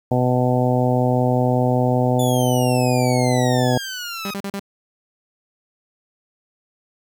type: harmonic tone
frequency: 125.3 Hz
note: B2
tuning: 25 cents sharp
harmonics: 1 / 2 / 3 / 4 / 5 / 6 / 7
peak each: -19 / -21 / -27 / -23 / -24 / -25 / -29 dBFS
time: 0.11-3.78 s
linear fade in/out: 5 ms
type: exponential sweep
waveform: 15% pulse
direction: down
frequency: 3510 to 1244.5 Hz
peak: -21 dBFS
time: 2.19-4.34 s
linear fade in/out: 5 ms
type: tone bursts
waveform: sawtooth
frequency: 198.4 Hz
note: G3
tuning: 21 cents sharp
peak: -21 dBFS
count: 4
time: 4.25-4.596 s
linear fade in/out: 2 ms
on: 58 ms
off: 38 ms
effects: 8-bit